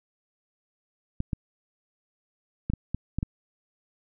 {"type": "clicks", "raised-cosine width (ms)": 5, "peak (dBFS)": -15, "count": 7, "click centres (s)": [1.204, 1.332, 2.7, 2.736, 2.946, 3.186, 3.229], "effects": []}